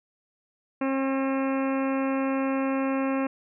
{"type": "harmonic tone with a mistuned harmonic", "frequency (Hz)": 268.9, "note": "C4", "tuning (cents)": 47, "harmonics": [1, 2, 3, 4, 5, 6, 7, 8, 9, 10], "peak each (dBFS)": [-25, -30, -37, -35, -40, -42, -44, -44, -43, -44], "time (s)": [0.81, 3.27], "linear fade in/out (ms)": 5, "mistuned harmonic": 7, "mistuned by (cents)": -28, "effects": []}